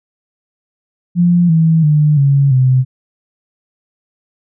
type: tone with pitch steps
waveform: sine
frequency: 174.61 / 161.98 / 150.26 / 139.39 / 129.31 Hz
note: F3 / E3 / D3 / C#3 / C3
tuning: 0 / -30 / +40 / +10 / -20 cents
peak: -7 dBFS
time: 1.15-2.85 s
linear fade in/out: 50 ms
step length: 340 ms
effects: none